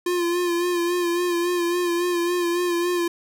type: tone with vibrato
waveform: square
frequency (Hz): 349.2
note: F4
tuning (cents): 0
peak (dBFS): -21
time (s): 0.06-3.08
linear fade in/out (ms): 5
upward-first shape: sine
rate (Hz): 3.6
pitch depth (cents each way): 37
effects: none